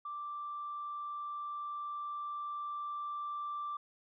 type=tone with level ramp; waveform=sine; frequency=1174.7 Hz; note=D6; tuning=in tune; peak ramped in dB=-38 to -35 dBFS; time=0.05-3.77 s; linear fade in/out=5 ms; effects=tanh soft clip ceiling -33 dBFS